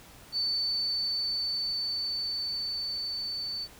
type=tone with level ramp; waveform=sine; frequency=4514 Hz; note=C#8; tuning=31 cents sharp; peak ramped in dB=-26 to -32 dBFS; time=0.32-3.68 s; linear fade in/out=50 ms; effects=pink hiss -52 dBFS RMS until 3.79 s